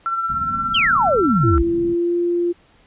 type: tone with tremolo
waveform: sine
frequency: 1349 Hz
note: E6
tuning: 40 cents sharp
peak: -17 dBFS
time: 0.06-1.58 s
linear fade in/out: 0 ms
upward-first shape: sine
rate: 17 Hz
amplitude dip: 45%
type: low-pass noise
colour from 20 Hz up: white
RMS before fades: -33 dBFS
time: 0.29-1.95 s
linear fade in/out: 10 ms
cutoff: 270 Hz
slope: 96 dB/octave
type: exponential sweep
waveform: sine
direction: down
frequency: 3322 to 55 Hz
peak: -14 dBFS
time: 0.74-1.63 s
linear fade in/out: 10 ms
type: tone with pitch glide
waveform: sine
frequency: 337.3 to 347.2 Hz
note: E4 to F4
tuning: +40 to -10 cents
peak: -16 dBFS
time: 1.43-2.53 s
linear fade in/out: 20 ms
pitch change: +50 cents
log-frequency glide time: 1.6-2.16 s
effects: pink hiss -54 dBFS RMS until 2.86 s + resampled to 8000 Hz